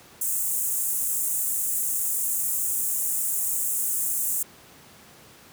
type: high-pass noise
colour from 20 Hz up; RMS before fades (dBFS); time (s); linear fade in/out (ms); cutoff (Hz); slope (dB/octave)
pink; -26; 0.21-4.43; 5; 7300; 48
effects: pink hiss -50 dBFS RMS until 5.52 s + high-pass 100 Hz 12 dB/octave